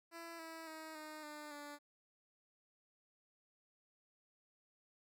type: tone with pitch steps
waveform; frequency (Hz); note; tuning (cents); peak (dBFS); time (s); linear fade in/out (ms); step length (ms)
10% pulse; 334.5 / 325.4 / 316.5 / 307.8 / 299.4 / 291.2; E4 / E4 / D#4 / D#4 / D4 / D4; +25 / -22 / +30 / -19 / +33 / -15; -40; 0.11-1.79; 50; 280
effects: none